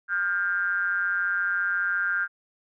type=ring-modulated tone; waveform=triangle; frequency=92.8 Hz; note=F#2; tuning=6 cents sharp; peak=-18 dBFS; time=0.08-2.28 s; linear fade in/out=50 ms; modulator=1500 Hz; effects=none